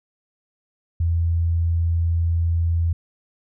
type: tone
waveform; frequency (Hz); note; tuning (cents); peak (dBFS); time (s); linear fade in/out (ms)
sine; 83.9; E2; +31; -17; 1-2.93; 5
effects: none